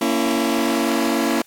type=chord; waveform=sawtooth; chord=A# diminished; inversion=none; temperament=just; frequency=233.1 / 279.7 / 335.6 Hz; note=A#3 / C#4 / E4; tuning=0 / +16 / +31 cents; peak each=-18 dBFS; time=0.01-1.42 s; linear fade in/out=5 ms; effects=white hiss -53 dBFS RMS until 1.46 s + AAC 64 kbps